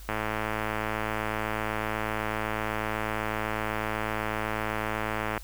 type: click train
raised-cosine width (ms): 0.5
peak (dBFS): -14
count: 572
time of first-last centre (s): 0.09-5.377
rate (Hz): 108
effects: added 50 Hz sine -42 dBFS peak until 5.43 s + white hiss -51 dBFS RMS until 5.43 s